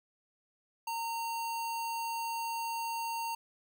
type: tone with sample-and-hold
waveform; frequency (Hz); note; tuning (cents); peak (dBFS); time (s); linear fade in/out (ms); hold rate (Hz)
sine; 920; A#5; -23; -33; 0.87-3.35; 5; 3675
effects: none